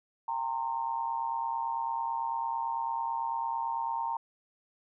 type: tone with amplitude modulation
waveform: sine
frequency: 921 Hz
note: A#5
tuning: 21 cents flat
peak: -26 dBFS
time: 0.28-4.17 s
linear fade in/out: 5 ms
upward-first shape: sine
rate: 129 Hz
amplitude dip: 80%
effects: none